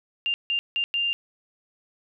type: tone bursts at uneven times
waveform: sine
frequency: 2794 Hz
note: F7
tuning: in tune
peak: -22 dBFS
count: 4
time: 0.26-0.34 / 0.5-0.59 / 0.76-0.84 / 0.94-1.13 s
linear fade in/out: 0 ms
effects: none